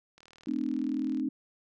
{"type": "click train", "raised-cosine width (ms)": 0.2, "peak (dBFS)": -36, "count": 41, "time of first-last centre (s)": [0.18, 1.198], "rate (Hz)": 39.3}
{"type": "chord", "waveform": "sine", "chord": "A diminished", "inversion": "none", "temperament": "equal with one note detuned", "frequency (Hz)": [220, 261.6, 303.8], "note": ["A3", "C4", "Eb4"], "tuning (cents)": [0, 0, -41], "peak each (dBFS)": [-36, -31, -32], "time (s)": [0.47, 1.29], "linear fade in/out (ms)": 5}
{"effects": []}